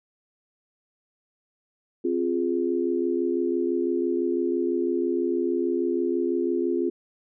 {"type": "chord", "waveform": "sine", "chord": "F minor", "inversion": "second", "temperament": "equal with one note detuned", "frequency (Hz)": [263.4, 349.2, 415.3], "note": ["C4", "F4", "Ab4"], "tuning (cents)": [12, 0, 0], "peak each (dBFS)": [-28, -24, -29], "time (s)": [2.04, 6.9], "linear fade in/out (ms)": 10, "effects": []}